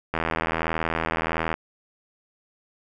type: click train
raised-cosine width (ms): 0.5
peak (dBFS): -9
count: 115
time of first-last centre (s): 0.14-1.54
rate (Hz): 81.4
effects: none